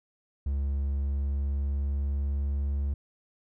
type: tone with pitch glide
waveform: triangle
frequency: 69.6 to 70.37 Hz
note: C#2 to C#2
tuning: +8 to +27 cents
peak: -24 dBFS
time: 0.46-2.94 s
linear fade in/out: 5 ms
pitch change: +19 cents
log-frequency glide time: 0.97-2.81 s
effects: none